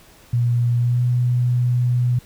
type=tone with pitch glide; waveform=sine; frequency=120 to 123.02 Hz; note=B2 to B2; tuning=-49 to -6 cents; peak=-15 dBFS; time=0.33-2.19 s; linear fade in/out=5 ms; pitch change=+43 cents; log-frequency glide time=0.77-1.03 s; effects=pink hiss -49 dBFS RMS until 2.25 s